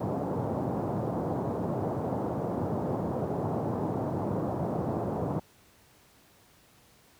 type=band-pass noise; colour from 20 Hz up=pink; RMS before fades=-31 dBFS; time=0-5.4 s; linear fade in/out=10 ms; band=100 to 860 Hz; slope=24 dB/octave; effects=pink hiss -60 dBFS RMS until 7.19 s + high-pass 60 Hz 12 dB/octave